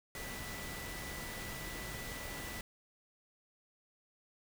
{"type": "tone in noise", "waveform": "sine", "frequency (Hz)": 1975.5, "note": "B6", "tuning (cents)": 0, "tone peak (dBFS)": -48, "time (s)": [0.15, 2.61], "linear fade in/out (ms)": 2, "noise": "pink", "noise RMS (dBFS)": -44, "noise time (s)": [0.15, 2.61], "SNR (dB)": -7, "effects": []}